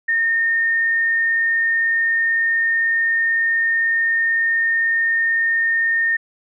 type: tone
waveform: sine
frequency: 1829 Hz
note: A#6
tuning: 33 cents flat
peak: -15 dBFS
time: 0.08-6.17 s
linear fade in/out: 10 ms
effects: none